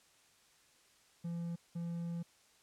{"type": "tone bursts at uneven times", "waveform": "triangle", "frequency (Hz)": 170, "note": "F3", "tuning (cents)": -46, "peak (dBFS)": -35, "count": 2, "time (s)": [[1.24, 1.56], [1.75, 2.23]], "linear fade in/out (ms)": 10, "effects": ["white hiss -67 dBFS RMS until 2.62 s", "low-pass 9000 Hz 12 dB/octave"]}